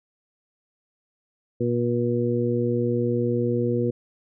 harmonic tone, 120 Hz, B2, 49 cents flat, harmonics 1 / 2 / 3 / 4, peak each -26 / -26 / -26 / -26 dBFS, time 1.6-3.91 s, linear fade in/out 10 ms, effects none

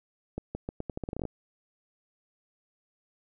accelerating click train, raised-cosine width 2 ms, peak -20 dBFS, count 14, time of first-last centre 0.38-1.253 s, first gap 170 ms, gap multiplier 0.82, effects none

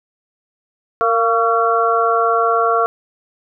sine tone cluster, 460.9 / 691 / 1129 / 1361 Hz, A#4 / F5 / C#6 / F6, -20 / -19 / +31 / -45 cents, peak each -18 dBFS, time 1.01-2.86 s, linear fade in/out 0 ms, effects none

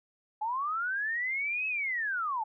sine linear two-way sweep, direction up then down, 830.6 to 2592 to 830.6 Hz, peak -29 dBFS, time 0.41-2.44 s, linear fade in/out 10 ms, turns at 1.67 s, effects none

